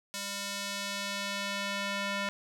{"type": "tone with band-pass filter sweep", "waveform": "square", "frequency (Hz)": 200, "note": "G3", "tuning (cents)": 35, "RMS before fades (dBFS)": -35, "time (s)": [0.14, 2.29], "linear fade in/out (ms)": 0, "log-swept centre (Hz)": [6200, 2200], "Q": 0.77, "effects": []}